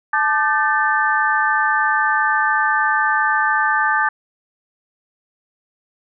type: tone cluster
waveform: sine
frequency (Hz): 870 / 1196 / 1543 / 1766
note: A5 / D6 / G6 / A6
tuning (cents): -20 / +31 / -28 / +6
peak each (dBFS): -20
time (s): 0.13-4.09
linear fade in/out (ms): 5
effects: none